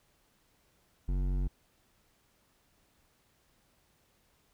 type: tone with hard clipping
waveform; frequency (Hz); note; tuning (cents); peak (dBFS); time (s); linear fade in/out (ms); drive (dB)
sine; 46.4; F#1; +6; -30; 1.08-1.48; 10; 12
effects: pink hiss -70 dBFS RMS until 4.53 s